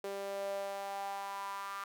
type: tone with high-pass filter sweep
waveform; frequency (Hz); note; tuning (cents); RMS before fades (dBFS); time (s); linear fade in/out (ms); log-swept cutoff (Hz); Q
sawtooth; 197.9; G3; +17; -40; 0.04-1.84; 2; 460 to 1200; 5.6
effects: none